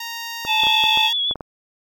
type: tone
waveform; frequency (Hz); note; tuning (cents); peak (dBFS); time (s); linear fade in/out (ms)
10% pulse; 930; A#5; -4; -19; 0-1.13; 5
type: clicks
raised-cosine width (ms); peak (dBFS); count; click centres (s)
1; -16; 8; 0.45 / 0.636 / 0.669 / 0.839 / 0.974 / 1.311 / 1.357 / 1.408
type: harmonic tone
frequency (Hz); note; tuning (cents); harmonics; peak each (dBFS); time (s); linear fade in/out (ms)
872; A5; -16; 1 / 3 / 4; -20 / -20 / -20; 0.46-1.11; 50
type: tone with vibrato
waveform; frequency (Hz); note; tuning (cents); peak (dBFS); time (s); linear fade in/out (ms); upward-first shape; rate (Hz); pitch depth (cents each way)
sine; 3387; G#7; +33; -18; 0.58-1.34; 20; sine; 7.4; 34
effects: MP3 96 kbps